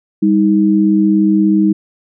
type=tone pair together; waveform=sine; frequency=198.94 / 315.8 Hz; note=G3 / D#4; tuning=+26 / +26 cents; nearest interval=minor sixth; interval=800 cents; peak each=-11 dBFS; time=0.22-1.73 s; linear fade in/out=10 ms; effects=none